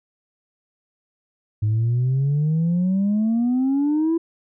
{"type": "exponential sweep", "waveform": "sine", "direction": "up", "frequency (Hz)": [104.3, 336.3], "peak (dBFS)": -15, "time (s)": [1.62, 4.18], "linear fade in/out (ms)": 10, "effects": ["tanh soft clip ceiling -15 dBFS"]}